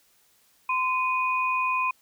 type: tone pair together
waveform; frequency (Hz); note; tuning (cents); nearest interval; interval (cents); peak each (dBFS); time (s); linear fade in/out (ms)
sine; 1028.4 / 2480; C6 / D#7; -30 / -6; octave + minor third; 1524; -24 / -27; 0.69-1.91; 5
effects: white hiss -63 dBFS RMS until 2.01 s